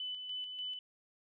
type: tone with tremolo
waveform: sine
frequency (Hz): 3002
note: F#7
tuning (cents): +24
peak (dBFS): -37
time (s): 0-0.79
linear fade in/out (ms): 2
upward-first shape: square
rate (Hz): 3.4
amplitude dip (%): 40
effects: none